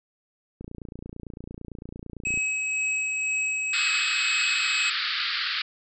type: click train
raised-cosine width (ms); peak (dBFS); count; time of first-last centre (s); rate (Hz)
3; -25; 52; 0.61-2.375; 28.9
type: tone with tremolo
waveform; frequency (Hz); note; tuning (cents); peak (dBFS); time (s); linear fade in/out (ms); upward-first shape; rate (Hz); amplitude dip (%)
square; 2558; D#7; +47; -24; 2.25-4.9; 5; sine; 2; 25
type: band-pass noise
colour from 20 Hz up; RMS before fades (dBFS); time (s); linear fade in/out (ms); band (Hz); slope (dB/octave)
white; -28; 3.73-5.62; 5; 1200 to 4800; 96
effects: resampled to 22050 Hz